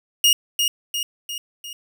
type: tone with echo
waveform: sawtooth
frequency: 2857 Hz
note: F7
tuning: 39 cents sharp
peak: -9 dBFS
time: 0.24-0.33 s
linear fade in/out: 2 ms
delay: 350 ms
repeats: 4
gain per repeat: -5 dB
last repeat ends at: 1.73 s
effects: none